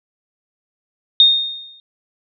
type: tone with exponential decay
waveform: sine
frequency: 3683 Hz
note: A#7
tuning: 22 cents flat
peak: -4 dBFS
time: 1.2-1.8 s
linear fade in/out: 1 ms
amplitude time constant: 130 ms
effects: none